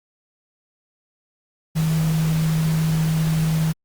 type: tone in noise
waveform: sine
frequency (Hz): 159.3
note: D#3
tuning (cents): +41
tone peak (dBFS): -17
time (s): 1.75-3.73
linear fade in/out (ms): 20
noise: pink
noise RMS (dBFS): -32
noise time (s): 1.75-3.73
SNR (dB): +12
effects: Opus 48 kbps